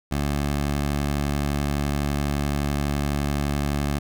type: tone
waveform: 15% pulse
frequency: 71.8 Hz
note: D2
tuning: 39 cents flat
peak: -16 dBFS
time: 0.11-3.99 s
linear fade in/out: 10 ms
effects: none